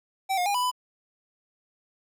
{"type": "tone with pitch steps", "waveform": "square", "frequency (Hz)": [771, 716, 811, 990, 999], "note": ["G5", "F5", "G#5", "B5", "B5"], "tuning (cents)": [-29, 43, -41, 4, 20], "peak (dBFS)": -24, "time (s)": [0.29, 0.715], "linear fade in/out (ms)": 20, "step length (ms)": 85, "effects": []}